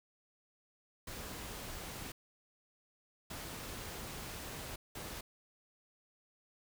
pink noise bursts at uneven times, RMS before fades -45 dBFS, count 3, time 1.07-2.12 / 3.3-4.76 / 4.95-5.21 s, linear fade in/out 5 ms, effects none

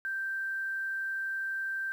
sine tone with quantisation, 1568 Hz, G6, in tune, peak -31 dBFS, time 0.05-1.92 s, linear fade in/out 0 ms, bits 10, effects none

